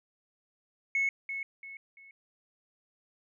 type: tone with echo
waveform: sine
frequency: 2195 Hz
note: C#7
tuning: 18 cents flat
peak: -24 dBFS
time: 0.95-1.09 s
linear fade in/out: 2 ms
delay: 340 ms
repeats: 3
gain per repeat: -9 dB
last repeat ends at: 2.11 s
effects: tanh soft clip ceiling -22 dBFS